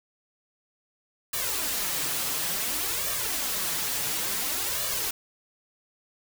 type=noise with flanger; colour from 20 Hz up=white; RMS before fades=-29 dBFS; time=1.33-5.11 s; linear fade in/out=5 ms; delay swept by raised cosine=1.7 to 7.1 ms; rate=0.57 Hz; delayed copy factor=+0.75; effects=none